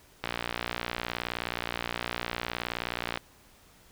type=click train; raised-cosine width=0.3 ms; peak=-14 dBFS; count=175; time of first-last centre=0.24-3.174 s; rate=59.3 Hz; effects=pink hiss -58 dBFS RMS until 3.91 s